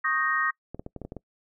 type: chord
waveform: sine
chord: Eb dominant seventh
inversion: third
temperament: equal with one note detuned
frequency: 1101.7 / 1244.5 / 1568 / 1864.7 Hz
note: Db6 / Eb6 / G6 / Bb6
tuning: -11 / 0 / 0 / 0 cents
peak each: -32 / -28 / -32 / -26 dBFS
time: 0.04-0.51 s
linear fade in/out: 10 ms
type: clicks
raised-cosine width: 2 ms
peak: -23 dBFS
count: 8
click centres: 0.746 / 0.795 / 0.864 / 0.963 / 1.017 / 1.05 / 1.121 / 1.167 s
effects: noise-tail reverb RT60 0.1 s tail -24 dB re dry